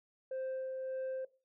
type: tone with tremolo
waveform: sine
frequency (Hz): 523.3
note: C5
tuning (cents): 0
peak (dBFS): -33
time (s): 0.31-1.25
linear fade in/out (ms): 5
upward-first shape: sine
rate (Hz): 1.7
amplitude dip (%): 35
effects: noise-tail reverb RT60 0.3 s tail -18 dB re dry + tanh soft clip ceiling -35 dBFS